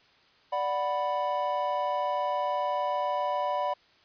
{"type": "chord", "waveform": "triangle", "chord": "B minor", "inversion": "first", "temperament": "equal", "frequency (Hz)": [587.3, 740, 987.8], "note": ["D5", "F#5", "B5"], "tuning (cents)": [0, 0, 0], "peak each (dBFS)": [-29, -30, -28], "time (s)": [0.52, 3.74], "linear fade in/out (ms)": 10, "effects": ["white hiss -61 dBFS RMS until 4.04 s", "resampled to 11025 Hz"]}